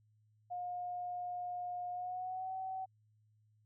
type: tone with pitch glide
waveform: sine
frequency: 715 to 757.5 Hz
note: F5 to F#5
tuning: +41 to +40 cents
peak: -38 dBFS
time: 0.5-2.86 s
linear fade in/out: 20 ms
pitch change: +99 cents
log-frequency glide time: 1.91-2.54 s
effects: added 107 Hz sine -68 dBFS peak until 3.65 s